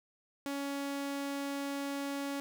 sawtooth tone, 280 Hz, C#4, 18 cents sharp, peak -31 dBFS, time 0.46-2.4 s, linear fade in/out 0 ms, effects none

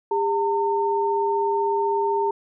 sine tone pair together, 402.5 / 908 Hz, G4 / A#5, +46 / -46 cents, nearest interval octave + major second, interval 1408 cents, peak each -22 / -22 dBFS, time 0.11-2.31 s, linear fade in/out 5 ms, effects none

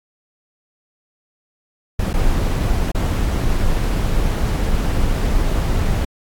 brown noise with dropouts, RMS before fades -17 dBFS, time 1.99-6.05 s, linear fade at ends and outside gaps 5 ms, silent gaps 2.132-2.138 / 2.918-2.947 s, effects AAC 64 kbps

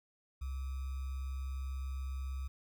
sine tone with sample-and-hold, 66.5 Hz, C2, 29 cents sharp, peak -36 dBFS, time 0.41-2.48 s, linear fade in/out 10 ms, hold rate 1225 Hz, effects none

